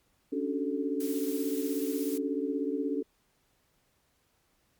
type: chord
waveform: sine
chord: D major seventh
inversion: third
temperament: equal with one note detuned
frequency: 277.2 / 293.7 / 376.7 / 440 Hz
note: C#4 / D4 / F#4 / A4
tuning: 0 / 0 / +31 / 0 cents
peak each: -32 / -34 / -37 / -34 dBFS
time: 0.32-3.03 s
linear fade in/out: 10 ms
type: noise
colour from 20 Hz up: blue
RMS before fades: -42 dBFS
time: 1-2.18 s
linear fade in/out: 5 ms
effects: pink hiss -71 dBFS RMS until 4.79 s + MP3 96 kbps